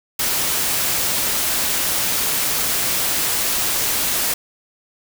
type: noise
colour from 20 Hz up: white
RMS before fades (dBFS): -20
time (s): 0.19-4.34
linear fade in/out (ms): 5
effects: none